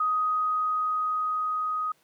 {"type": "tone with level ramp", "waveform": "sine", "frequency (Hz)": 1252, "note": "D#6", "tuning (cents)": 10, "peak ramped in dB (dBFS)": [-22, -26], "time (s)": [0, 1.92], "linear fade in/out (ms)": 5, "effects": ["pink hiss -65 dBFS RMS until 2.03 s", "high-pass 200 Hz 12 dB/octave"]}